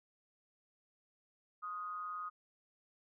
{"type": "tone with amplitude modulation", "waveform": "sine", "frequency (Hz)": 1245, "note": "D#6", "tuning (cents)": 1, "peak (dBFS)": -37, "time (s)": [1.62, 2.3], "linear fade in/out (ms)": 20, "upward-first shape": "sine", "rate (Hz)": 179, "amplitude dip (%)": 55, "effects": []}